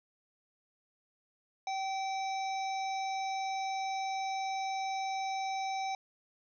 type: harmonic tone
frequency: 771 Hz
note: G5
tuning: 29 cents flat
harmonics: 1 / 3 / 5 / 7 / 8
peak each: -33 / -43 / -47 / -50 / -51 dBFS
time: 1.67-5.95 s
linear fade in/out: 2 ms
effects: none